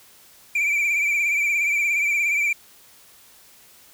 triangle tone with vibrato, 2337 Hz, D7, 9 cents flat, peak -17 dBFS, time 0.55-2.53 s, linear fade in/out 5 ms, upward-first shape triangle, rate 17 Hz, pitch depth 66 cents each way, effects white hiss -51 dBFS RMS until 3.93 s

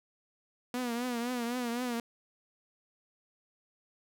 sawtooth tone with vibrato, 242 Hz, B3, 35 cents flat, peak -28 dBFS, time 0.74-2 s, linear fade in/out 2 ms, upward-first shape triangle, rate 3.9 Hz, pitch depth 90 cents each way, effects none

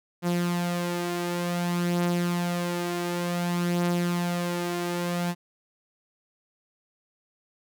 sawtooth beating tone pair, 174.6 / 175.15 Hz, F3 / F3, 0 / +5 cents, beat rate 0.55 Hz, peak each -22 / -28 dBFS, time 0.22-5.35 s, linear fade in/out 50 ms, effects none

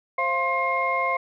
sine tone cluster, 528 / 691 / 1058 / 2135 Hz, C5 / F5 / C6 / C7, +16 / -19 / +19 / +34 cents, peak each -29 / -28 / -24 / -26 dBFS, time 0.18-1.17 s, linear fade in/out 5 ms, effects tanh soft clip ceiling -11 dBFS

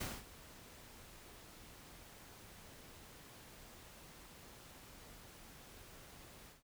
pink noise with ADSR envelope, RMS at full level -41 dBFS, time 0-6.63 s, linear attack 13 ms, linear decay 210 ms, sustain -16 dB, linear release 150 ms, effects none

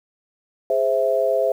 sine chord, Ab augmented, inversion none, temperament equal, 415.3 / 523.3 / 659.3 Hz, Ab4 / C5 / E5, 0 / 0 / 0 cents, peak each -24 / -20 / -20 dBFS, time 0.7-1.52 s, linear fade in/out 2 ms, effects 8-bit

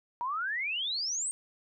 sine exponential sweep, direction up, 932.3 to 8670 Hz, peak -30 dBFS, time 0.21-1.31 s, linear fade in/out 0 ms, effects none

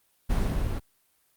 brown noise with level ramp, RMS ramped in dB -23 to -30 dBFS, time 0.29-0.8 s, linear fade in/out 20 ms, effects white hiss -68 dBFS RMS until 1.36 s + Opus 32 kbps

